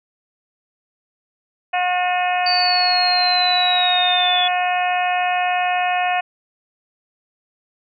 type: harmonic tone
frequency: 360.7 Hz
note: F#4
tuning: 44 cents flat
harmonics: 2 / 3 / 4 / 5 / 6 / 7 / 8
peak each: -18 / -30 / -30 / -27 / -32 / -25 / -32 dBFS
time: 1.73-6.21 s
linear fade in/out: 10 ms
type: linear sweep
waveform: sine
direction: down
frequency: 4600 to 3409 Hz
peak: -17 dBFS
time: 2.46-4.48 s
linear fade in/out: 5 ms
effects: none